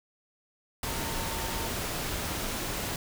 sine tone in noise, 908 Hz, A#5, 46 cents flat, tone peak -40 dBFS, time 0.87-1.67 s, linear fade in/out 2 ms, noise pink, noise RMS -33 dBFS, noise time 0.83-2.96 s, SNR -10 dB, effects none

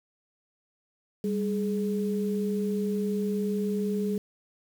sine tone pair together, 198.5 / 420.6 Hz, G3 / G#4, +22 / +22 cents, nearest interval octave + minor second, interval 1300 cents, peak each -27 / -30 dBFS, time 1.24-4.18 s, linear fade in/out 2 ms, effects 8-bit

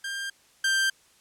sawtooth tone pair in turn, 1594 / 1574.8 Hz, G6 / G6, +28 / +8 cents, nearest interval unison, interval 20 cents, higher first, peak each -27 / -18 dBFS, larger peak second, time 0.04-0.3 / 0.64-0.9 s, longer neither, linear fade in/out 5 ms, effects white hiss -60 dBFS RMS until 1.2 s + low-pass 10000 Hz 12 dB/octave

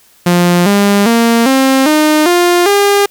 sawtooth tone with pitch steps, 175.7 / 201.8 / 231.8 / 266.3 / 305.9 / 351.4 / 403.7 Hz, F3 / G#3 / A#3 / C4 / D#4 / F4 / G#4, +11 / -49 / -10 / +31 / -29 / +11 / -49 cents, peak -3 dBFS, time 0.26-3.06 s, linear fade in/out 5 ms, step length 400 ms, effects white hiss -47 dBFS RMS until 3.1 s

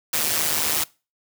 white noise with amplitude modulation, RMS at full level -19 dBFS, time 0.13-0.84 s, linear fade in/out 5 ms, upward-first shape sine, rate 154 Hz, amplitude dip 80%, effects noise-tail reverb RT60 0.3 s tail -22 dB re dry + high-pass 80 Hz 12 dB/octave

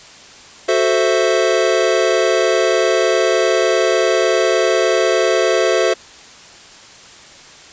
square chord, F# half-diminished seventh, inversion none, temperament equal, 370 / 440 / 523.3 / 659.3 Hz, F#4 / A4 / C5 / E5, 0 / 0 / 0 / 0 cents, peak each -19 dBFS, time 0.68-5.94 s, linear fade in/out 10 ms, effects white hiss -40 dBFS RMS until 7.72 s + resampled to 16000 Hz

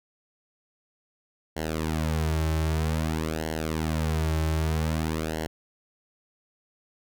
sawtooth tone with flanger, 79.1 Hz, D#2, 29 cents sharp, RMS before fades -27 dBFS, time 1.56-5.47 s, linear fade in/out 10 ms, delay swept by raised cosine 0.81 to 4.21 ms, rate 0.52 Hz, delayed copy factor -0.85, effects none

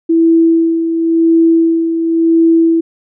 sine tone with tremolo, 329.6 Hz, E4, in tune, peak -5 dBFS, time 0.09-2.81 s, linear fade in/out 10 ms, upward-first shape sine, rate 0.94 Hz, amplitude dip 55%, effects none

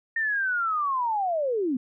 sine linear sweep, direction down, 1835 to 236.9 Hz, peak -23 dBFS, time 0.16-1.77 s, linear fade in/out 5 ms, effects none

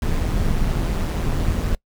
brown noise with amplitude modulation, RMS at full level -18 dBFS, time 0.02-1.75 s, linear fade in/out 2 ms, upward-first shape sine, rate 164 Hz, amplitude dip 55%, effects noise-tail reverb RT60 0.1 s tail -24 dB re dry

